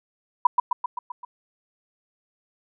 sine tone with echo, 981 Hz, B5, 12 cents flat, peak -10 dBFS, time 0.45-0.47 s, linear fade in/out 5 ms, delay 130 ms, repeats 6, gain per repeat -4 dB, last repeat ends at 1.25 s, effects none

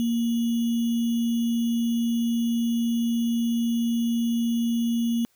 sine tone with sample-and-hold, 233.1 Hz, A#3, in tune, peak -21 dBFS, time 0-5.25 s, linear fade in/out 0 ms, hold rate 3150 Hz, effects white hiss -66 dBFS RMS until 5.35 s

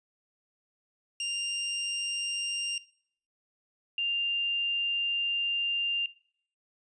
sawtooth / sine tone pair in turn, 2794 / 2794 Hz, F7 / F7, 0 / 0 cents, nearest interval unison, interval 0 cents, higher neither, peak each -27 / -27 dBFS, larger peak neither, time 1.2-2.78 / 3.98-6.06 s, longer second, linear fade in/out 2 ms, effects noise-tail reverb RT60 0.6 s tail -20 dB re dry + resampled to 22050 Hz

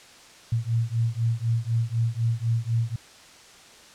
sine beating tone pair, 113.3 / 117.3 Hz, A#2 / A#2, -49 / +11 cents, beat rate 4 Hz, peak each -25 dBFS, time 0.52-2.96 s, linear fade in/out 5 ms, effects white hiss -49 dBFS RMS until 3.94 s + low-pass 7000 Hz 12 dB/octave

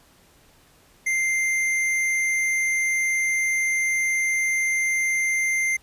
triangle tone with hard clipping, 2093 Hz, C7, in tune, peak -22 dBFS, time 1.06-5.77 s, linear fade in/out 10 ms, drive 14 dB, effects pink hiss -56 dBFS RMS until 5.82 s + resampled to 32000 Hz

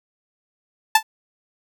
sawtooth tone with exponential decay, 880 Hz, A5, in tune, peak -4 dBFS, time 0.95-1.03 s, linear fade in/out 5 ms, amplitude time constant 17 ms, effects none

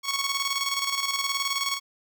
10% pulse tone with tremolo, 1108.7 Hz, C#6, in tune, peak -15 dBFS, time 0.03-1.8 s, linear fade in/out 50 ms, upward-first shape square, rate 19 Hz, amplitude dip 50%, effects none

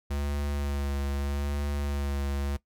square tone with vibrato, 70.9 Hz, C#2, 40 cents sharp, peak -29 dBFS, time 0.1-2.57 s, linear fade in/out 10 ms, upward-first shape sine, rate 0.8 Hz, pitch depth 25 cents each way, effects noise-tail reverb RT60 0.1 s tail -18 dB re dry

